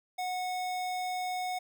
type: tone with notch filter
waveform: square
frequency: 733 Hz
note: F#5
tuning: 16 cents flat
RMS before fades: -34 dBFS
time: 0.18-1.59 s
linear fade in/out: 10 ms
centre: 12000 Hz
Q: 1.9
effects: none